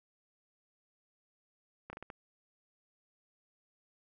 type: slowing click train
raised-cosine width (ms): 0.5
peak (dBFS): -29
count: 5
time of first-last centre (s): 1.9-2.102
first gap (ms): 30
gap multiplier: 1.36
effects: none